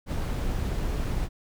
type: noise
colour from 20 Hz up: brown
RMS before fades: -28 dBFS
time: 0.06-1.29 s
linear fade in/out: 50 ms
effects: none